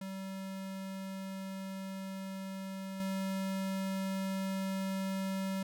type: tone with level steps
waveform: square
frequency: 192.1 Hz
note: G3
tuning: 35 cents flat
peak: -40 / -34 dBFS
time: 0.01-5.63 s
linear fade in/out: 5 ms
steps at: 3 s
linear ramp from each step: 2 ms
effects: none